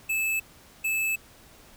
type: tone bursts at uneven times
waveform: square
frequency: 2615 Hz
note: E7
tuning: 15 cents flat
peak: -25 dBFS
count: 2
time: 0.09-0.4 / 0.84-1.16 s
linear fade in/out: 10 ms
effects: pink hiss -53 dBFS RMS until 1.76 s